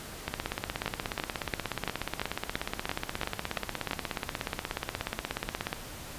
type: two click trains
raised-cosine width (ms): 0.3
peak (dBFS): -13 / -14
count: 10 / 92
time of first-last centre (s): 0.86-3.911 / 0.28-5.729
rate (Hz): 2.95 / 16.7
effects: pink hiss -43 dBFS RMS until 6.18 s + resampled to 32000 Hz